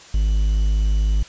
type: tone with quantisation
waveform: triangle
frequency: 51.91 Hz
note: G#1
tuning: in tune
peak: -13 dBFS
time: 0.14-1.23 s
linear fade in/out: 5 ms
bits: 7
effects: white hiss -43 dBFS RMS until 1.28 s + resampled to 16000 Hz